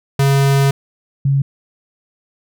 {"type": "tone pair in turn", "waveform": ["square", "sine"], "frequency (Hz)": [138.1, 138.1], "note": ["C#3", "C#3"], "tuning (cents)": [-6, -6], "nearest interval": "unison", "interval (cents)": 0, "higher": "neither", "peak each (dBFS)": [-11, -11], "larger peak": "neither", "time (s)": [[0.19, 0.71], [1.25, 1.42]], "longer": "first", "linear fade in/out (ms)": 5, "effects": []}